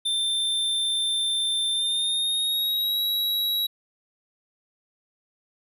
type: tone with pitch glide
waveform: square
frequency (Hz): 3571 to 3872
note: A7 to B7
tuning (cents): +25 to -35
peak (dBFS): -23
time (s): 0.05-3.67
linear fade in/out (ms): 10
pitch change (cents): +140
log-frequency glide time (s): 1.71-3.01
effects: none

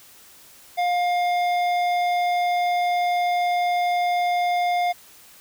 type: tone with hard clipping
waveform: sine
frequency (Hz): 708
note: F5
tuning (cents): +23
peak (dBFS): -21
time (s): 0.77-4.93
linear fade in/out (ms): 20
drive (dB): 11
effects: white hiss -49 dBFS RMS until 5.4 s

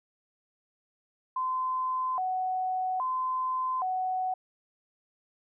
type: tone with vibrato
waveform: sine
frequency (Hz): 875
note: A5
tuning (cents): -10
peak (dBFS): -27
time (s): 1.36-4.34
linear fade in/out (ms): 5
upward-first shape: square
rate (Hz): 0.61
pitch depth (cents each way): 280
effects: none

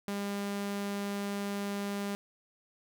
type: tone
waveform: sawtooth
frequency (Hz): 201.3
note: G3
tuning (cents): +46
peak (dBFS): -29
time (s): 0.08-2.15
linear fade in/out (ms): 0
effects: none

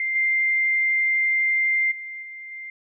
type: tone with level steps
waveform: sine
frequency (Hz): 2096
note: C7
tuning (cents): +2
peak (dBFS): -22 / -18 / -32 / -35 / -33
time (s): 0-2.7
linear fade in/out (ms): 2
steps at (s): 0.15 / 1.91 / 2.22 / 2.51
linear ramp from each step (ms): 10
effects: none

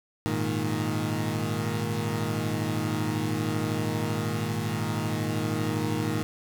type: chord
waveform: 20% pulse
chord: Ab suspended second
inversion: none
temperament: equal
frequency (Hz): 103.83 / 116.54 / 155.56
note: Ab2 / Bb2 / Eb3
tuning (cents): 0 / 0 / 0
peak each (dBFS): -26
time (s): 0.26-6.23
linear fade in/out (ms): 0
effects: none

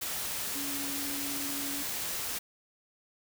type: tone in noise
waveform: sine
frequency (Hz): 281.6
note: C#4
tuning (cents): +27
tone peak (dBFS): -39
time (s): 0.55-1.83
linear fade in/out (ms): 10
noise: white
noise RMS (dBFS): -35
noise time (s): 0.01-2.39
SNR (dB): -7
effects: none

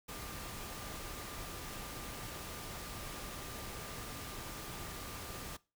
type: tone in noise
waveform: sine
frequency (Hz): 1195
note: D6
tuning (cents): +30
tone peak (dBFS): -54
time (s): 0.08-5.57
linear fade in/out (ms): 10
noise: pink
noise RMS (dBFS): -45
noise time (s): 0.08-5.57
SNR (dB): -12
effects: noise-tail reverb RT60 0.3 s tail -21 dB re dry

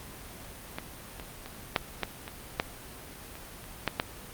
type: clicks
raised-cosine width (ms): 0.3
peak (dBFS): -17 / -24 / -24 / -6 / -11 / -22 / -8 / -26 / -30 / -9 / -9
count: 11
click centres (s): 0.785 / 1.198 / 1.46 / 1.762 / 2.033 / 2.279 / 2.599 / 3.354 / 3.641 / 3.877 / 3.999
effects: pink hiss -45 dBFS RMS until 4.33 s + Opus 32 kbps

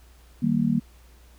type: chord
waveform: sine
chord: Eb major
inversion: none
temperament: just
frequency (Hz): 155.56 / 194.45 / 233.3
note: Eb3 / G3 / Bb3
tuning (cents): 0 / -14 / +2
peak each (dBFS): -26 / -25 / -22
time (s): 0.42-0.8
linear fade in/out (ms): 10
effects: added 60 Hz sine -50 dBFS peak until 1.38 s + pink hiss -58 dBFS RMS until 1.38 s

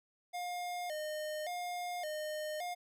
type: tone with vibrato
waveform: square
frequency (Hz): 659.3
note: E5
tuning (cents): 0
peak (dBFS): -38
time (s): 0.33-2.75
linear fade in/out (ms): 20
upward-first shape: square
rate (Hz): 0.88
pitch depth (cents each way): 130
effects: none

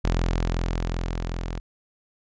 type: tone with level ramp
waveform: sawtooth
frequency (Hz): 42.64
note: F1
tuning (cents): -41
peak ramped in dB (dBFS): -16 to -25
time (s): 0.04-1.6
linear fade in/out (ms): 10
effects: resampled to 16000 Hz

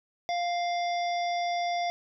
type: harmonic tone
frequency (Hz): 698.5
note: F5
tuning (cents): 0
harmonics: 1 / 3 / 5 / 7 / 8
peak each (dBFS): -27 / -37 / -41 / -44 / -45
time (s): 0.29-1.9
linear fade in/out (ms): 0
effects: none

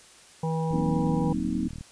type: harmonic tone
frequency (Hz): 161.5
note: E3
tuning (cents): -35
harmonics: 1 / 3 / 5 / 6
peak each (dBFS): -26 / -32 / -35 / -37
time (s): 0.43-1.33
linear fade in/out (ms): 5
type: click train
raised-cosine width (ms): 5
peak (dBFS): -26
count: 44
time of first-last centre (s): 0.71-1.81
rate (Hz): 39.1
type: chord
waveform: sine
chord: C half-diminished seventh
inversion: second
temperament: equal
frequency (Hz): 185 / 233.1 / 261.6 / 311.1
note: Gb3 / Bb3 / C4 / Eb4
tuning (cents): 0 / 0 / 0 / 0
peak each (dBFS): -31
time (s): 0.72-1.68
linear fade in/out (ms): 10
effects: white hiss -52 dBFS RMS until 1.91 s + resampled to 22050 Hz

